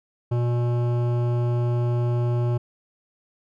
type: tone with hard clipping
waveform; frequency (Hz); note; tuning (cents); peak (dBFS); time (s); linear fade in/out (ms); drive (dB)
triangle; 120.4; B2; -44; -22; 0.31-2.58; 10; 18
effects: none